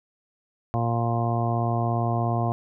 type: harmonic tone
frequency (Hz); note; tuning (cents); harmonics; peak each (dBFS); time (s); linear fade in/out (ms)
117; A#2; +7; 1 / 2 / 3 / 4 / 5 / 6 / 7 / 8 / 9; -24 / -31 / -33 / -38 / -36 / -28 / -37 / -39 / -34; 0.74-2.52; 0
effects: none